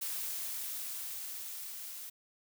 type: noise with level ramp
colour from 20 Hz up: blue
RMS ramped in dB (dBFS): -37 to -45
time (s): 0.01-2.1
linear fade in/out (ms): 10
effects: none